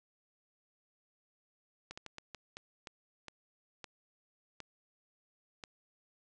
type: slowing click train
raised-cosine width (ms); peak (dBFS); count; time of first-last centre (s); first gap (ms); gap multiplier
0.2; -27; 11; 1.91-5.638; 65; 1.36
effects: resampled to 22050 Hz